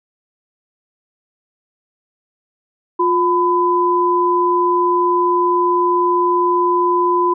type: tone pair together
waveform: sine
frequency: 353.8 / 1003.9 Hz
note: F4 / B5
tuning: +23 / +28 cents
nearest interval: octave + tritone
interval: 1805 cents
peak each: -16 / -14 dBFS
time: 2.99-7.34 s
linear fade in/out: 10 ms
effects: none